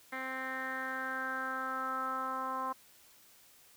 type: tone with low-pass filter sweep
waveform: 10% pulse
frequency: 261.6 Hz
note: C4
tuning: in tune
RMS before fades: -37 dBFS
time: 0.12-2.73 s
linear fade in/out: 10 ms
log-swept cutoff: 2100 to 1100 Hz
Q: 6
effects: white hiss -61 dBFS RMS until 3.76 s